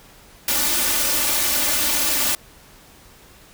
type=noise with comb filter; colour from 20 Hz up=white; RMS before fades=-20 dBFS; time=0.48-2.35 s; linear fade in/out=2 ms; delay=3.4 ms; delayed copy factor=+0.9; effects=pink hiss -48 dBFS RMS until 3.53 s